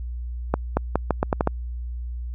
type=accelerating click train; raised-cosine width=1 ms; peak=-5 dBFS; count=8; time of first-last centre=0.54-1.474 s; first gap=230 ms; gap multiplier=0.81; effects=added 60 Hz sine -28 dBFS peak until 2.34 s